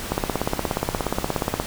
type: click train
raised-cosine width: 1 ms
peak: -7 dBFS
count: 26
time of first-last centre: 0.12-1.599 s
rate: 16.9 Hz
effects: pink hiss -32 dBFS RMS until 1.66 s